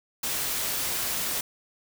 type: noise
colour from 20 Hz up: white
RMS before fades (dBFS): -29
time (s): 0.23-1.41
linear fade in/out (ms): 5
effects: none